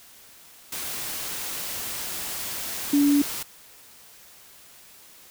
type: tone in noise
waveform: sine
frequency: 286.5 Hz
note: D4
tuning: 43 cents flat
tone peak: -16 dBFS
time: 2.93-3.22 s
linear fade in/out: 5 ms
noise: white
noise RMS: -32 dBFS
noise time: 0.72-3.43 s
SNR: +13 dB
effects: white hiss -50 dBFS RMS until 5.3 s